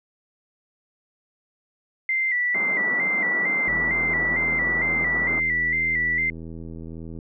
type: tone with vibrato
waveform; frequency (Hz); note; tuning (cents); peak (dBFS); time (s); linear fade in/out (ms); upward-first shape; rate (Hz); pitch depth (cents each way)
sine; 2022; B6; +40; -20; 2.09-6.3; 2; square; 2.2; 53
type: band-pass noise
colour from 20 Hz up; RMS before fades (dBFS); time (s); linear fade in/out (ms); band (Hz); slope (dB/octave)
pink; -34; 2.54-5.4; 10; 170 to 1600; 48
type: click train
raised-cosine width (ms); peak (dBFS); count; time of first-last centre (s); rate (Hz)
3; -25; 288; 3.68-7.189; 81.8
effects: none